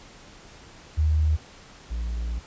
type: tone pair in turn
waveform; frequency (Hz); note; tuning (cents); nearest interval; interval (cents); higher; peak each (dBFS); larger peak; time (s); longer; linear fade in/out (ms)
sine / triangle; 77.2 / 57.83; D#2 / A#1; -13 / -13; perfect fourth; 500; first; -18 / -24; first; 0.97-1.37 / 1.9-2.4; second; 20
effects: pink hiss -48 dBFS RMS until 2.46 s + resampled to 16000 Hz